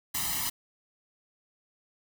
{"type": "noise with comb filter", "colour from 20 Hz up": "white", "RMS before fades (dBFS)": -31, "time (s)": [0.14, 0.5], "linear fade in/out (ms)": 10, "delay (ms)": 1, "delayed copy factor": 0.9, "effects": []}